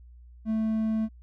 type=tone; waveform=triangle; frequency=220 Hz; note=A3; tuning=in tune; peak=-22 dBFS; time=0.45-1.09 s; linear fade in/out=50 ms; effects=added 60 Hz sine -47 dBFS peak until 1.22 s